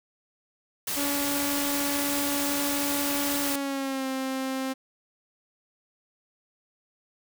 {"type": "noise", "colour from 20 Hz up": "white", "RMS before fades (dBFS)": -30, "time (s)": [0.87, 3.56], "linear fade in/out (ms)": 5}
{"type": "tone with pitch glide", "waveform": "sawtooth", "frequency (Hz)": [284.8, 264.2], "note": ["C#4", "C4"], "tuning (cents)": [47, 17], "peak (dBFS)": -24, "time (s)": [0.96, 4.74], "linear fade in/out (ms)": 20, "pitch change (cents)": -130, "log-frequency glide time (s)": [3.4, 4.07]}
{"effects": []}